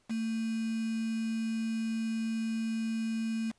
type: tone with quantisation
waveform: sine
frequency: 224.2 Hz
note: A3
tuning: 33 cents sharp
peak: -30 dBFS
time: 0.09-3.52 s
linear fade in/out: 20 ms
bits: 7
effects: pink hiss -70 dBFS RMS until 3.58 s + resampled to 22050 Hz